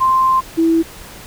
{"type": "tone pair in turn", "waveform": "sine", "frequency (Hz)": [1046.5, 328.4], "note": ["C6", "E4"], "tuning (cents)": [0, -6], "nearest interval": "octave + minor sixth", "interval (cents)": 2006, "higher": "first", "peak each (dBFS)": -10, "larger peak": "neither", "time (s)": [[0, 0.41], [0.57, 0.83]], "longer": "first", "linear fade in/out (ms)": 20, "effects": ["pink hiss -36 dBFS RMS until 1.26 s"]}